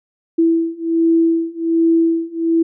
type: beating tone pair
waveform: sine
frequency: 329.6 / 330.9 Hz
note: E4 / E4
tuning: 0 / +7 cents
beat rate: 1.3 Hz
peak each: -16 / -15 dBFS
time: 0.38-2.63 s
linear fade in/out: 10 ms
effects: none